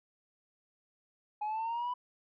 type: linear sweep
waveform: sine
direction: up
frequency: 833 to 996 Hz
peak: -30 dBFS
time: 1.41-1.94 s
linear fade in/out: 10 ms
effects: tanh soft clip ceiling -31 dBFS